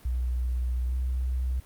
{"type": "tone with pitch glide", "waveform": "sine", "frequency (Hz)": [61.74, 63.48], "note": ["B1", "B1"], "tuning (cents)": [0, 48], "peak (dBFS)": -25, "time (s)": [0.05, 1.6], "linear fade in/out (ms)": 5, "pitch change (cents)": 48, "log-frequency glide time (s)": [0.87, 0.94], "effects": ["pink hiss -55 dBFS RMS until 1.65 s", "Opus 32 kbps"]}